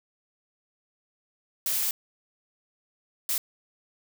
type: noise bursts at uneven times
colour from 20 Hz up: blue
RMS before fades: -27 dBFS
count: 2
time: 1.66-1.91 / 3.29-3.38 s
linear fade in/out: 2 ms
effects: none